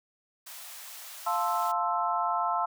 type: high-pass noise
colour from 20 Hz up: white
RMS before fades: -44 dBFS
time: 0.46-1.72 s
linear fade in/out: 10 ms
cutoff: 590 Hz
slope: 48 dB/octave
type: chord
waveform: sine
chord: F major seventh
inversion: none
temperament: equal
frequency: 698.5 / 880 / 1046.5 / 1318.5 Hz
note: F5 / A5 / C6 / E6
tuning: 0 / 0 / 0 / 0 cents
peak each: -31 dBFS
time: 1.26-2.66 s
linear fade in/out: 10 ms
effects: none